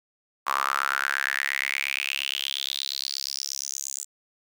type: tone with high-pass filter sweep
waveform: sawtooth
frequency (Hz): 68.5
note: C#2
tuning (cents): -20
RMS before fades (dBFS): -29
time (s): 0.46-4.05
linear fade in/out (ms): 20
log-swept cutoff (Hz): 1100 to 7400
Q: 6.3
effects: none